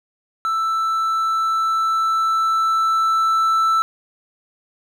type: tone with level ramp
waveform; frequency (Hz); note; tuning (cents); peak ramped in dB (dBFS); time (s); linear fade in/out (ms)
triangle; 1324; E6; +7; -16 to -12; 0.45-3.82; 0
effects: none